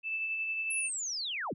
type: tone with tremolo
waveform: sine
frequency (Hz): 2637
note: E7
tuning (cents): 0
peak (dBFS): -30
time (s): 0.03-0.9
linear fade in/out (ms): 50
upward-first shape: sine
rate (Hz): 11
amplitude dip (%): 30
type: linear sweep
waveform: sine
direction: down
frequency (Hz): 11170 to 61.74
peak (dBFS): -33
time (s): 0.7-1.54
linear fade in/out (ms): 10
effects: none